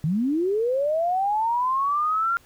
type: linear sweep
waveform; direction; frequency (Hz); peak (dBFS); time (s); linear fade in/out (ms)
sine; up; 144.2 to 1396.9; -20; 0.04-2.37; 0
effects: pink hiss -56 dBFS RMS until 2.45 s